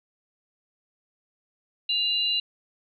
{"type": "tone pair together", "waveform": "sine", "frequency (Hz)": [2814, 3980], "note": ["F7", "B7"], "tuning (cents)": [12, 13], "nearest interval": "tritone", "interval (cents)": 601, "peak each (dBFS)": -25, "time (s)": [1.89, 2.4], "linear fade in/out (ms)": 5, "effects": []}